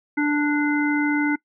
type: harmonic tone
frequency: 294.4 Hz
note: D4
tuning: 4 cents sharp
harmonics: 1 / 3 / 5 / 7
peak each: -19 / -30 / -27 / -27 dBFS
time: 0.17-1.36 s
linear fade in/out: 10 ms
effects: noise-tail reverb RT60 0.1 s tail -22 dB re dry